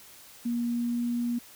sine tone with pitch glide, 237.5 to 239 Hz, A#3 to A#3, +33 to +43 cents, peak -26 dBFS, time 0.45-1.39 s, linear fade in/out 10 ms, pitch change +10 cents, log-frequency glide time 0.7-1.04 s, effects white hiss -51 dBFS RMS until 1.55 s

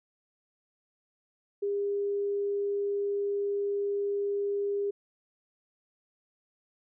sine tone, 403.7 Hz, G#4, 49 cents flat, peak -27 dBFS, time 1.62-4.91 s, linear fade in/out 10 ms, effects none

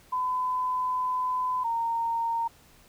sine tone pair in turn, 1010 / 922.3 Hz, B5 / A#5, +39 / -19 cents, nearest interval major second, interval 158 cents, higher first, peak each -25 dBFS, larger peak neither, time 0.12-1.64 / 1.64-2.48 s, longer first, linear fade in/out 10 ms, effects pink hiss -57 dBFS RMS until 2.88 s

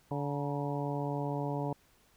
harmonic tone with a mistuned harmonic, 143.6 Hz, D3, 39 cents flat, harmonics 1 / 2 / 3 / 4 / 5 / 6 / 7, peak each -35 / -38 / -40 / -41 / -42 / -43 / -43 dBFS, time 0.11-1.73 s, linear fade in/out 2 ms, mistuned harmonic 7, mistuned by -84 cents, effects pink hiss -66 dBFS RMS until 2.16 s

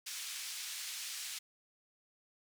white band-pass noise, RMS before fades -43 dBFS, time 0.06-1.39 s, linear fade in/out 10 ms, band 2200 to 7700 Hz, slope 12 dB/octave, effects none

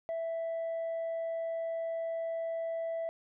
sine tone with tanh clipping, 660 Hz, E5, 2 cents sharp, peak -33 dBFS, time 0.09-3.09 s, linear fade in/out 0 ms, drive 1 dB, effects none

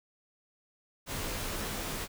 pink noise with comb filter, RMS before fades -36 dBFS, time 1.06-2.08 s, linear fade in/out 50 ms, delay 17 ms, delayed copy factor -0.7, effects none

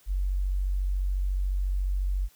sine tone, 47.06 Hz, F#1, 30 cents sharp, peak -24 dBFS, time 0.06-2.29 s, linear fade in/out 50 ms, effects white hiss -60 dBFS RMS until 2.35 s

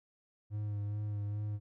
triangle tone with vibrato, 103.83 Hz, G#2, in tune, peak -32 dBFS, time 0.5-1.6 s, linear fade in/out 50 ms, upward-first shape sine, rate 2.4 Hz, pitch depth 25 cents each way, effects none

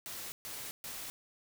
white noise bursts, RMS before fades -43 dBFS, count 3, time 0.06-1.1 s, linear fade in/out 0 ms, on 260 ms, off 130 ms, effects none

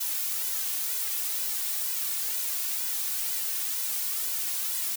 blue noise with flanger, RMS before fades -30 dBFS, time 0-4.96 s, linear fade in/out 10 ms, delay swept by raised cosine 2 to 2.8 ms, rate 2.1 Hz, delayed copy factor +0.7, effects none

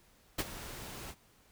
pink noise with ADSR envelope, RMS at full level -31 dBFS, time 0.38-1.15 s, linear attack 13 ms, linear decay 41 ms, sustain -14 dB, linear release 55 ms, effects pink hiss -65 dBFS RMS until 1.51 s

